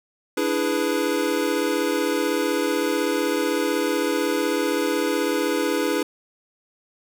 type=chord; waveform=square; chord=E dominant seventh; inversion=third; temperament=equal; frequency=293.7 / 329.6 / 415.3 / 493.9 Hz; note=D4 / E4 / G#4 / B4; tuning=0 / 0 / 0 / 0 cents; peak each=-27 dBFS; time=0.37-6.03 s; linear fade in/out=5 ms; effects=none